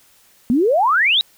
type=exponential sweep; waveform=sine; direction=up; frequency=224.3 to 3964 Hz; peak=-12 dBFS; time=0.5-1.21 s; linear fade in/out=0 ms; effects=white hiss -53 dBFS RMS until 1.37 s